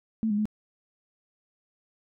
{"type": "tone with pitch steps", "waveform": "sine", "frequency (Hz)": [221.5, 206.6, 213], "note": ["A3", "G#3", "G#3"], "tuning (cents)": [12, -9, 44], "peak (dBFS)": -23, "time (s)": [0.23, 0.455], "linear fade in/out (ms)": 0, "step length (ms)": 75, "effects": []}